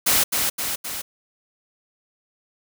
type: noise with echo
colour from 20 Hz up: white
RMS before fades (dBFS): -18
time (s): 0.06-0.24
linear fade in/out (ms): 10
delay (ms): 260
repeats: 3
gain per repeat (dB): -4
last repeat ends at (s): 1.02
effects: none